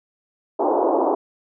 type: band-pass noise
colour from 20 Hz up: pink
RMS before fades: -19 dBFS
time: 0.59-1.15 s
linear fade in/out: 10 ms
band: 300 to 970 Hz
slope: 48 dB/octave
effects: none